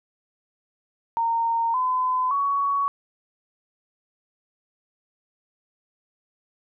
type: tone with pitch steps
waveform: sine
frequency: 921 / 1016 / 1120.9 Hz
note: A#5 / B5 / C#6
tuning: -21 / +49 / +19 cents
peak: -20 dBFS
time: 1.17-2.88 s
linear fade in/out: 0 ms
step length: 570 ms
effects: none